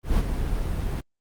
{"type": "noise with ADSR envelope", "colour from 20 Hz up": "brown", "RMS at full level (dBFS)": -19, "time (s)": [0.03, 1.01], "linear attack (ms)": 150, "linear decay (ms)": 41, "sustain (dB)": -7, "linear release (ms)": 10, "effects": ["Opus 32 kbps"]}